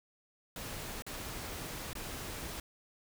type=noise with dropouts; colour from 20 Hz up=pink; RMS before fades=-42 dBFS; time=0.56-2.6 s; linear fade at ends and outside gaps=2 ms; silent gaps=1.022-1.065 / 1.932-1.952 s; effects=none